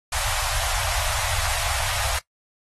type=band-stop noise; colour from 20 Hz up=pink; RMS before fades=-25 dBFS; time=0.12-2.19 s; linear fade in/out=5 ms; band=100 to 610 Hz; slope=48 dB/octave; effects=noise-tail reverb RT60 0.1 s tail -20 dB re dry + AAC 32 kbps